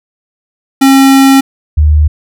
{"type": "tone pair in turn", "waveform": ["square", "sine"], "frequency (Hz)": [270, 75.77], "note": ["C#4", "D#2"], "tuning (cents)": [-45, -45], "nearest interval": "octave + minor seventh", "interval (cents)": 2200, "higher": "first", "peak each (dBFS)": -3, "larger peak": "neither", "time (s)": [[0.81, 1.41], [1.77, 2.08]], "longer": "first", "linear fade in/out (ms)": 10, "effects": []}